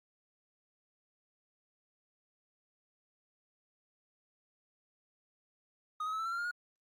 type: tone with pitch steps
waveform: triangle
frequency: 1244.5 / 1270.6 / 1297.3 / 1324.6 / 1352.4 / 1380.9 / 1409.9 / 1439.5 Hz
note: D#6 / D#6 / E6 / E6 / E6 / F6 / F6 / F#6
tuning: 0 / +36 / -28 / +8 / +44 / -20 / +16 / -48 cents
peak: -32 dBFS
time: 6-6.512 s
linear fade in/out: 5 ms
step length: 64 ms
effects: Opus 48 kbps